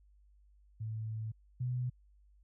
sine tone pair in turn, 110 / 124.83 Hz, A2 / B2, 0 / +19 cents, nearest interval major second, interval 219 cents, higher second, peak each -36 / -32 dBFS, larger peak second, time 0.8-1.32 / 1.6-1.9 s, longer first, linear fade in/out 10 ms, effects added 50 Hz sine -61 dBFS peak until 2.43 s

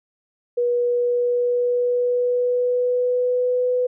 sine tone with pitch glide, 483.7 to 498.4 Hz, B4 to B4, -36 to +16 cents, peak -17 dBFS, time 0.57-3.87 s, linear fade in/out 10 ms, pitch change +52 cents, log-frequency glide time 0.69-3.67 s, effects none

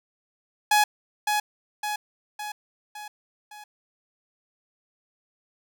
sawtooth tone with echo, 840 Hz, G#5, 19 cents sharp, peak -13 dBFS, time 0.71-0.84 s, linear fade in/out 5 ms, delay 560 ms, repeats 5, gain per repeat -5 dB, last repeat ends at 3.64 s, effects none

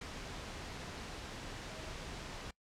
sine tone in noise, 635 Hz, D#5, 35 cents sharp, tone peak -55 dBFS, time 1.7-1.93 s, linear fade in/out 5 ms, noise pink, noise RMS -45 dBFS, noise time 0.01-2.51 s, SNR -13 dB, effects noise-tail reverb RT60 0.1 s tail -22 dB re dry + low-pass 6000 Hz 12 dB/octave

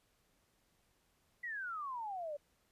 sine exponential sweep, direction down, 1996 to 565 Hz, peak -39 dBFS, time 1.43-2.37 s, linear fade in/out 10 ms, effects pink hiss -75 dBFS RMS until 2.71 s + resampled to 32000 Hz

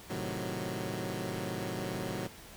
15% pulse chord, A diminished seventh, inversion none, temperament equal, 110 / 130.81 / 155.56 / 185 Hz, A2 / C3 / Eb3 / Gb3, 0 / 0 / 0 / 0 cents, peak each -34 / -35 / -36 / -32 dBFS, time 0.09-2.28 s, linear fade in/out 20 ms, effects pink hiss -51 dBFS RMS until 2.56 s

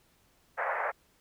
pink band-pass noise, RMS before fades -32 dBFS, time 0.57-0.92 s, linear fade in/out 20 ms, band 530 to 2000 Hz, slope 48 dB/octave, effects pink hiss -67 dBFS RMS until 1.2 s

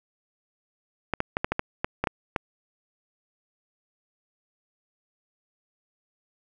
clicks, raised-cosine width 0.5 ms, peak -9 dBFS, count 10, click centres 1.137 / 1.204 / 1.369 / 1.445 / 1.52 / 1.594 / 1.845 / 2.04 / 2.072 / 2.362 s, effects none

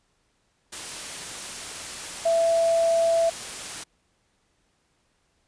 sine tone in noise, 666 Hz, E5, 18 cents sharp, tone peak -18 dBFS, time 2.25-3.3 s, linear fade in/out 10 ms, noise white, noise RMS -35 dBFS, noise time 0.72-3.84 s, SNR +14 dB, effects pink hiss -69 dBFS RMS until 5.47 s + resampled to 22050 Hz

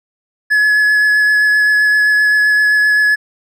triangle tone with vibrato, 1700 Hz, G#6, 40 cents sharp, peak -7 dBFS, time 0.5-3.16 s, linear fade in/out 20 ms, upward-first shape triangle, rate 7.7 Hz, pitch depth 14 cents each way, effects none

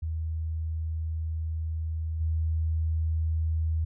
sine tone with level steps, 80 Hz, D#2, 49 cents sharp, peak -28 / -24 dBFS, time 0.02-3.85 s, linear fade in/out 10 ms, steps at 2.2 s, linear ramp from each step 10 ms, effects none

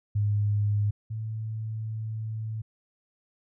sine tone pair in turn, 103.5 / 110 Hz, G#2 / A2, -5 / 0 cents, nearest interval minor second, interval 105 cents, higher second, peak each -22 / -30 dBFS, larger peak first, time 0.15-0.91 / 1.1-2.62 s, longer second, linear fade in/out 10 ms, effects none

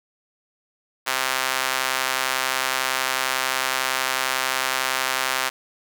sawtooth tone with high-pass filter, 131 Hz, C3, 2 cents sharp, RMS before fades -24 dBFS, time 1.06-5.5 s, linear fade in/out 20 ms, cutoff 1200 Hz, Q 0.88, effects none

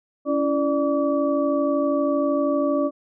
sine tone cluster, 281.3 / 334 / 590 / 1147 Hz, C#4 / E4 / D5 / D6, +26 / +23 / +8 / -41 cents, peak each -22 / -28 / -22 / -30 dBFS, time 0.25-2.91 s, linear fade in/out 50 ms, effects none

